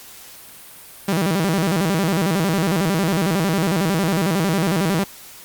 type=tone with vibrato; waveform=sawtooth; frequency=178.1 Hz; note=F3; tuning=34 cents sharp; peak=-13 dBFS; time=1.08-5.04 s; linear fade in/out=5 ms; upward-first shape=square; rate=11 Hz; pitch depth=180 cents each way; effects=white hiss -41 dBFS RMS until 5.44 s + Opus 48 kbps